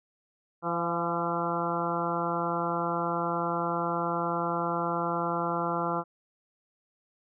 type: harmonic tone with a mistuned harmonic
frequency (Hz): 170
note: F3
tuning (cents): -46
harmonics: 1 / 2 / 3 / 4 / 5 / 6 / 7 / 8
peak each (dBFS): -35 / -35 / -35 / -35 / -35 / -35 / -35 / -35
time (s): 0.62-6.04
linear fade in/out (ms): 50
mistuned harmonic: 4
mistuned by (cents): +28
effects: none